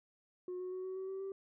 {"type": "tone with pitch steps", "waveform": "sine", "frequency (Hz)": [362.5, 366.7, 371, 375.3, 379.6, 384.1, 388.5], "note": ["F#4", "F#4", "F#4", "F#4", "F#4", "G4", "G4"], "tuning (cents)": [-35, -15, 5, 25, 44, -35, -16], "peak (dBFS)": -37, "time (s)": [0.48, 1.32], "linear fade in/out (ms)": 2, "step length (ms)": 120, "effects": ["tanh soft clip ceiling -37 dBFS"]}